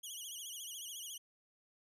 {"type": "tone with vibrato", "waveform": "15% pulse", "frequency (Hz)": 3113, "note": "G7", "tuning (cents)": -13, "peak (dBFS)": -37, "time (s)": [0.03, 1.18], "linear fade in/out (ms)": 10, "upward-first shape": "sine", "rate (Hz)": 14, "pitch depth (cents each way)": 140, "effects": ["resampled to 32000 Hz"]}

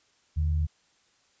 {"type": "tone pair together", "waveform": "sine", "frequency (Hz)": [78.7, 148.3], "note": ["D#2", "D3"], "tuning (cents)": [20, 17], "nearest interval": "major seventh", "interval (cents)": 1097, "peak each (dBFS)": [-23, -34], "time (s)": [0.36, 0.67], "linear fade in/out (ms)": 20, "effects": ["white hiss -66 dBFS RMS until 1.4 s", "resampled to 16000 Hz"]}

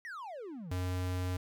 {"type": "exponential sweep", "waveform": "triangle", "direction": "down", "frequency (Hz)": [1975.5, 145.4], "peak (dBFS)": -39, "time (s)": [0.05, 0.71], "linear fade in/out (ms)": 0}
{"type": "tone", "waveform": "square", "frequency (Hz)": 91.1, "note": "F#2", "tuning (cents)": -26, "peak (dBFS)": -33, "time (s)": [0.71, 1.37], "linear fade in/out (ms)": 5}
{"effects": []}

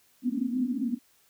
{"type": "band-pass noise", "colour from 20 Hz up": "pink", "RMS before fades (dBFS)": -29, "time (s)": [0.22, 0.99], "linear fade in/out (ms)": 50, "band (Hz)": [230, 270], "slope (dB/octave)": 96, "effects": ["white hiss -64 dBFS RMS until 1.29 s"]}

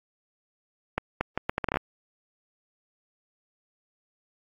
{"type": "accelerating click train", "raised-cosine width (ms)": 0.5, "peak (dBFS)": -10, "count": 11, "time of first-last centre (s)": [0.98, 1.771], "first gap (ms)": 230, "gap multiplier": 0.72, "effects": ["AAC 32 kbps"]}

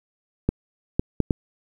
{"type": "clicks", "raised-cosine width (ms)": 3, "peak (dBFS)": -6, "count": 4, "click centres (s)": [0.49, 0.995, 1.203, 1.308], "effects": ["8-bit"]}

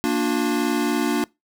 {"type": "chord", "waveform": "square", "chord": "Bb major", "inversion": "none", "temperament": "equal with one note detuned", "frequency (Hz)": [233.1, 293.7, 357.4], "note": ["Bb3", "D4", "F4"], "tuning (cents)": [0, 0, 40], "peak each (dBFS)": [-25, -23, -26], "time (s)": [0.04, 1.24], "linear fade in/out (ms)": 0, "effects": ["noise-tail reverb RT60 0.2 s tail -23 dB re dry"]}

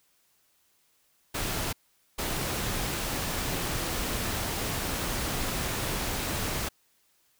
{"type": "noise bursts at uneven times", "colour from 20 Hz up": "pink", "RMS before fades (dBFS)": -31, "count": 2, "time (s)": [[1.34, 1.73], [2.18, 6.69]], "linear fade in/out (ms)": 10, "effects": ["white hiss -68 dBFS RMS until 7.39 s"]}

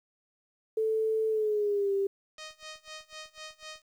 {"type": "tone with pitch glide", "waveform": "sine", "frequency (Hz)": [440, 394.3], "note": ["A4", "G4"], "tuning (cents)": [0, 10], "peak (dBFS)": -25, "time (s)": [0.77, 2.07], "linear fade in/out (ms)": 5, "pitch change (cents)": -190, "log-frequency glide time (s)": [1.29, 1.93]}
{"type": "tone with tremolo", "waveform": "5% pulse", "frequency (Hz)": 622.3, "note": "D#5", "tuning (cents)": 0, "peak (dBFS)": -28, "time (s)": [2.38, 3.82], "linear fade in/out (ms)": 2, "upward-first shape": "sine", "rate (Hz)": 4, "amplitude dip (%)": 95}
{"effects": ["low-pass 6000 Hz 12 dB/octave", "10-bit"]}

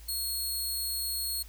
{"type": "tone", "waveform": "15% pulse", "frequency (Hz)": 4308, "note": "C8", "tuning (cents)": 50, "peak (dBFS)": -24, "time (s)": [0.08, 1.43], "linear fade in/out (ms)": 10, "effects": ["added 55 Hz sine -46 dBFS peak until 1.48 s", "white hiss -56 dBFS RMS until 1.48 s"]}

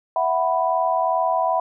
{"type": "chord", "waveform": "sine", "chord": "E suspended second", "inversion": "none", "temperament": "just", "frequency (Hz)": [659.3, 741.7, 988.9], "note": ["E5", "F#5", "B5"], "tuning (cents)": [0, 4, 2], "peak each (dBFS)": -22, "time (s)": [0.16, 1.6], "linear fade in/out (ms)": 2, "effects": []}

